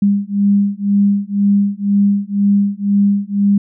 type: beating tone pair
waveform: sine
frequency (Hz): 200.3 / 202.3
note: G3 / G#3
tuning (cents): +38 / -45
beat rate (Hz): 2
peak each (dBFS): -14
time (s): 0.02-3.58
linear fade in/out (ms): 5
effects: none